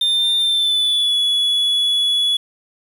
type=tone with pitch glide; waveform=triangle; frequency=3599 to 3397 Hz; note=A7 to G#7; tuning=+38 to +38 cents; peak=-13 dBFS; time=0.01-2.37 s; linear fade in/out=5 ms; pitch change=-100 cents; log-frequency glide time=0.4-1.16 s; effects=7-bit